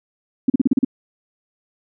sine tone bursts, 261.6 Hz, C4, in tune, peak -10 dBFS, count 7, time 0.48-0.848 s, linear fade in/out 5 ms, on 20 ms, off 38 ms, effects none

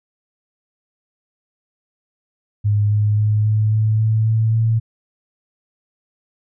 sine tone with pitch steps, 103.83 / 105.04 / 106.26 / 107.49 / 108.74 / 110 / 111.28 / 112.58 Hz, G#2 / G#2 / G#2 / A2 / A2 / A2 / A2 / A2, 0 / +20 / +40 / -40 / -20 / 0 / +20 / +40 cents, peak -13 dBFS, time 2.64-4.8 s, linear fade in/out 20 ms, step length 270 ms, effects none

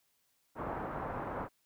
white low-pass noise, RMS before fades -39 dBFS, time 0.55-1.49 s, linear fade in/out 50 ms, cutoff 1200 Hz, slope 24 dB/octave, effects white hiss -75 dBFS RMS until 1.65 s

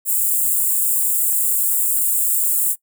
white high-pass noise, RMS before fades -18 dBFS, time 0.05-2.76 s, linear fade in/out 50 ms, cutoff 7300 Hz, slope 96 dB/octave, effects noise-tail reverb RT60 0.1 s tail -21 dB re dry

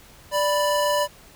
square tone pair together, 587.3 / 987.8 Hz, D5 / B5, 0 / 0 cents, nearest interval major sixth, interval 900 cents, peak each -22 / -24 dBFS, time 0.31-1.08 s, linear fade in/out 50 ms, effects pink hiss -49 dBFS RMS until 1.35 s

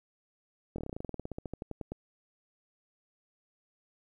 slowing click train, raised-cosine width 2 ms, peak -24 dBFS, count 22, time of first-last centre 0.76-1.92 s, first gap 23 ms, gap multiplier 1.08, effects 11-bit

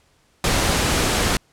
pink noise, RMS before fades -19 dBFS, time 0.44-1.37 s, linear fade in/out 2 ms, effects pink hiss -60 dBFS RMS until 1.52 s + low-pass 10000 Hz 12 dB/octave

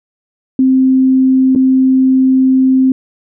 sine tone with dropouts, 261.6 Hz, C4, in tune, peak -6 dBFS, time 0.59-2.92 s, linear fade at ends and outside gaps 2 ms, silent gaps 1.551-1.559 s, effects none

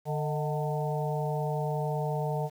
harmonic tone with a mistuned harmonic, 149.1 Hz, D3, 27 cents sharp, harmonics 1 / 3 / 4 / 5 / 6, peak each -30 / -35 / -36 / -37 / -38 dBFS, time 0.05-2.5 s, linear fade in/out 50 ms, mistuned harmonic 4, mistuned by +82 cents, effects 9-bit

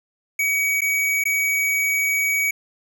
square tone with dropouts, 2263 Hz, C#7, 35 cents sharp, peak -19 dBFS, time 0.39-2.51 s, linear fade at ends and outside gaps 5 ms, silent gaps 0.808-0.817 / 1.239-1.253 s, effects none

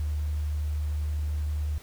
sine tone, 75 Hz, D2, 37 cents sharp, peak -26 dBFS, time 0-1.78 s, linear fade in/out 0 ms, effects pink hiss -51 dBFS RMS until 1.82 s

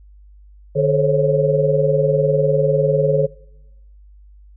sine tone cluster, 150 / 430.6 / 532 / 552 Hz, D3 / A4 / C5 / C#5, +37 / -37 / +29 / -7 cents, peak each -19 dBFS, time 0.75-3.27 s, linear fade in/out 20 ms, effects noise-tail reverb RT60 0.9 s tail -21 dB re dry + added 50 Hz sine -42 dBFS peak until 4.56 s

